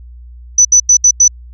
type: tone bursts at uneven times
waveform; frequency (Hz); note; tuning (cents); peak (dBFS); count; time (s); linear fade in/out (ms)
sine; 5980; F#8; +17; -3; 5; 0.58-0.65 / 0.72-0.8 / 0.89-0.97 / 1.04-1.11 / 1.2-1.28; 5
effects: added 60 Hz sine -31 dBFS peak until 1.53 s